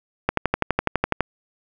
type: click train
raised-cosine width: 0.5 ms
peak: -3 dBFS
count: 12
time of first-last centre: 0.29-1.207 s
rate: 12 Hz
effects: none